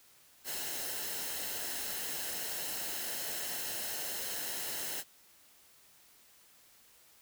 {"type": "noise with comb filter", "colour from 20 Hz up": "white", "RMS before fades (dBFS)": -38, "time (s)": [0.44, 5.04], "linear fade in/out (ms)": 50, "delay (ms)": 0.85, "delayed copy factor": -0.5, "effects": ["white hiss -62 dBFS RMS until 7.21 s"]}